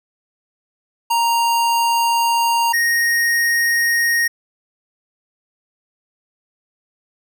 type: tone pair in turn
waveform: square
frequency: 932.3 / 1864.6 Hz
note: A#5 / A#6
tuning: 0 / 0 cents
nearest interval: octave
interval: 1200 cents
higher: second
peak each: -15 dBFS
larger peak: neither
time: 1.1-2.73 / 2.73-4.28 s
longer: first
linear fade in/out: 10 ms
effects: none